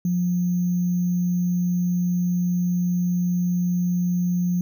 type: tone with sample-and-hold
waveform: sine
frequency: 177.5 Hz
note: F3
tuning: 28 cents sharp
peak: -19 dBFS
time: 0.05-4.61 s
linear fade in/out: 2 ms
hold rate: 6300 Hz
effects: none